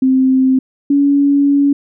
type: tone pair in turn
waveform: sine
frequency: 261.6 / 282.6 Hz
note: C4 / C#4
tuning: 0 / +34 cents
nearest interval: minor second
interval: 134 cents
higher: second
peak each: -8 dBFS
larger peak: neither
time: 0.02-0.59 / 0.9-1.73 s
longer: second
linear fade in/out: 5 ms
effects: none